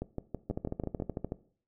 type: two click trains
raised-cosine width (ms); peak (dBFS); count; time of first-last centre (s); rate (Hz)
2; -21 / -20; 7 / 12; 0.02-1 / 0.5-1.321; 6.12 / 13.4
effects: noise-tail reverb RT60 0.5 s tail -18 dB re dry